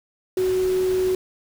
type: tone in noise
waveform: sine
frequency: 371.4 Hz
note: F#4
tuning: 7 cents sharp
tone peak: -18 dBFS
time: 0.37-1.15 s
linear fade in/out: 2 ms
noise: pink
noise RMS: -36 dBFS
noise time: 0.37-1.15 s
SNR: +15 dB
effects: none